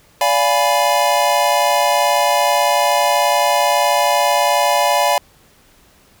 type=chord; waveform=square; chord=D diminished seventh; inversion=none; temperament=equal with one note detuned; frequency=580.2 / 698.5 / 830.6 / 987.8 Hz; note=D5 / F5 / Ab5 / Cb6; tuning=-21 / 0 / 0 / 0 cents; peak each=-19 dBFS; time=0.21-5.18 s; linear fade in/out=2 ms; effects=pink hiss -51 dBFS RMS until 6.2 s